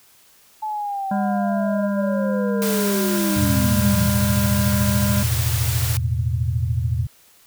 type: linear sweep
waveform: sine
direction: down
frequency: 869 to 163 Hz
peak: -23 dBFS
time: 0.62-4.07 s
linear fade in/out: 10 ms
type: harmonic tone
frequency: 200.9 Hz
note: G3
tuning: 43 cents sharp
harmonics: 1 / 3 / 5 / 7 / 8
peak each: -20 / -30 / -34 / -37 / -38 dBFS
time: 1.11-5.23 s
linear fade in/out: 5 ms
type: noise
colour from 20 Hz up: white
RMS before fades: -27 dBFS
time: 2.62-5.97 s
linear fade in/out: 0 ms
type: chord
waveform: sine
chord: E suspended fourth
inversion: none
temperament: just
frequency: 82.41 / 109.88 / 123.61 Hz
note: E2 / A2 / B2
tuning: 0 / -2 / +2 cents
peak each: -23 dBFS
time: 3.36-7.07 s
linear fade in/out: 10 ms
effects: white hiss -53 dBFS RMS until 7.46 s